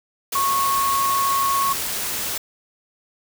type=tone in noise; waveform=sine; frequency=1100 Hz; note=C#6; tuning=14 cents flat; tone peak=-18 dBFS; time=0.35-1.73 s; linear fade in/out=5 ms; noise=white; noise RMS=-26 dBFS; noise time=0.32-2.38 s; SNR=+5 dB; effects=none